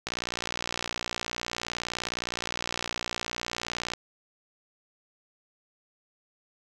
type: click train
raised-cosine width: 0.2 ms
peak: -13 dBFS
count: 231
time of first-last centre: 0.07-3.936 s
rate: 59.5 Hz
effects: none